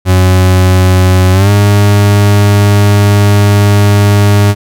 40% pulse tone with pitch glide, 92.5 to 102.04 Hz, F#2 to G#2, 0 to -30 cents, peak -3 dBFS, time 0.05-4.55 s, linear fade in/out 50 ms, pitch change +170 cents, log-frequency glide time 1.32-1.5 s, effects none

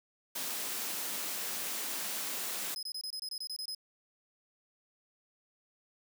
white high-pass noise, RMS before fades -37 dBFS, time 0.35-2.75 s, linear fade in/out 10 ms, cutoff 170 Hz, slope 48 dB/octave
40% pulse tone bursts, 5070 Hz, D#8, 32 cents sharp, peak -36 dBFS, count 11, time 2.76-3.748 s, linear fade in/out 2 ms, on 68 ms, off 24 ms
effects none

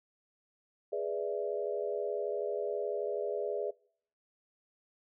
sine chord, E dominant seventh, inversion first, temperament equal, 415.3 / 493.9 / 587.3 / 659.3 Hz, G#4 / B4 / D5 / E5, 0 / 0 / 0 / 0 cents, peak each -35 / -38 / -37 / -40 dBFS, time 0.92-3.71 s, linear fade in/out 10 ms, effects noise-tail reverb RT60 0.6 s tail -25 dB re dry

